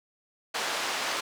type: band-pass noise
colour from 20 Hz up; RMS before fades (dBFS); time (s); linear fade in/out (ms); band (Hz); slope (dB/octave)
pink; -31; 0.54-1.21; 10; 630 to 6200; 12
effects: none